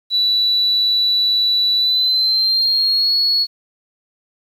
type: tone with pitch glide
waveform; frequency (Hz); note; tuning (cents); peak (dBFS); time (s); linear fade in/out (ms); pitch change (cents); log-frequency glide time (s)
sine; 3951 to 4359; B7 to C#8; 0 to -30; -12; 0.1-3.47; 50; +170; 1.76-3.16
effects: tanh soft clip ceiling -8 dBFS + 8-bit